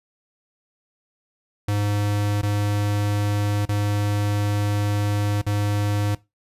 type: tone with dropouts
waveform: square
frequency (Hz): 103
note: G#2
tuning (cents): -14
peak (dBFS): -21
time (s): 1.68-6.15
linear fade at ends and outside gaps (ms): 5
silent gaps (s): 2.415-2.43 / 3.654-3.689 / 5.416-5.464
effects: noise-tail reverb RT60 0.2 s tail -18 dB re dry + resampled to 32000 Hz